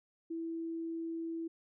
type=tone; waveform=sine; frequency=329.6 Hz; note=E4; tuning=in tune; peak=-36 dBFS; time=0.3-1.48 s; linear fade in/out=10 ms; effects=none